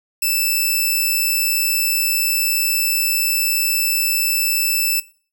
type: tone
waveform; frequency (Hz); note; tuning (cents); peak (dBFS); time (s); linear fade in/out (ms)
5% pulse; 2637; E7; 0; -7; 0.22-5; 5
effects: noise-tail reverb RT60 0.4 s tail -18 dB re dry